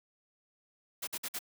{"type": "noise bursts", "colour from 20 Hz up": "white", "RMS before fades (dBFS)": -37, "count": 4, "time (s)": [1.02, 1.391], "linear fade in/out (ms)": 10, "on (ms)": 53, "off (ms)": 53, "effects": ["high-pass 150 Hz 12 dB/octave"]}